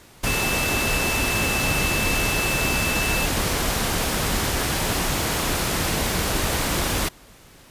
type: tone in noise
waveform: sine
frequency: 2639 Hz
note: E7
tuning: 1 cent sharp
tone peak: -25 dBFS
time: 0.26-3.26 s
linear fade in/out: 10 ms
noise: pink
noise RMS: -23 dBFS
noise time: 0.23-7.09 s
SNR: -5 dB
effects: pink hiss -49 dBFS RMS until 7.7 s + resampled to 32000 Hz